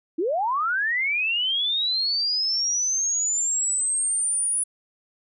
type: linear sweep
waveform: sine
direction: up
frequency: 295.6 to 9890 Hz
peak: -21 dBFS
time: 0.18-4.64 s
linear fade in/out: 10 ms
effects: none